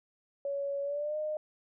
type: tone with pitch glide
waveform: sine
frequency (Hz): 561 to 611.8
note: C#5 to D#5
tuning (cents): +21 to -29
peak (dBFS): -31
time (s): 0.45-1.37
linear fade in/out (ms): 2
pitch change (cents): +150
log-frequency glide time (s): 0.83-1.17
effects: none